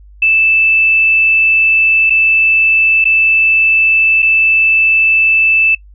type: tone with dropouts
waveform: sine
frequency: 2637 Hz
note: E7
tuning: in tune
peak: -7 dBFS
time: 0.22-5.75 s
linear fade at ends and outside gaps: 5 ms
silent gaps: 2.098-2.104 / 3.043-3.053 / 4.222-4.226 s
effects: noise-tail reverb RT60 0.1 s tail -21 dB re dry + added 50 Hz sine -36 dBFS peak until 5.94 s